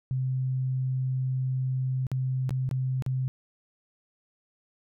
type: tone with dropouts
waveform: sine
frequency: 130 Hz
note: C3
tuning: 11 cents flat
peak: -25 dBFS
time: 0.11-3.28 s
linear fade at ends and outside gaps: 0 ms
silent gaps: 2.068-2.116 / 2.493-2.507 / 2.691-2.712 / 3.023-3.063 s
effects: none